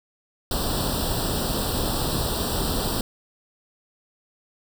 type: noise with comb filter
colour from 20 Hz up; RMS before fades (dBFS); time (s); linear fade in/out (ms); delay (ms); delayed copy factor
pink; -25; 0.51-3.01; 2; 0.23; +1
effects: none